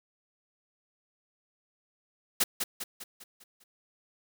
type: noise with echo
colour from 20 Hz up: white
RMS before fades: -24 dBFS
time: 2.4-2.44 s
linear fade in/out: 10 ms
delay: 200 ms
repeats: 6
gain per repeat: -6 dB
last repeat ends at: 3.64 s
effects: none